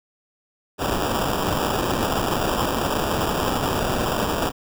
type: noise with sample-and-hold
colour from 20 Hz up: white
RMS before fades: -23 dBFS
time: 0.78-4.52 s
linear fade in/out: 50 ms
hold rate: 2100 Hz
effects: none